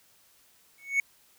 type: tone with exponential growth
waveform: triangle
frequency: 2217 Hz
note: C#7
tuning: in tune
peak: -17 dBFS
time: 0.78-1 s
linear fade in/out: 2 ms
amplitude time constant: 47 ms
effects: white hiss -62 dBFS RMS until 1.38 s